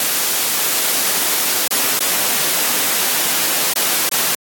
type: noise with dropouts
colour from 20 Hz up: white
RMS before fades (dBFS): -17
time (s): 0-4.35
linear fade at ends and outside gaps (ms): 2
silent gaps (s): 1.678-1.708 / 1.992-2.005 / 3.736-3.758 / 4.092-4.116
effects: high-pass 200 Hz 12 dB/octave + AAC 64 kbps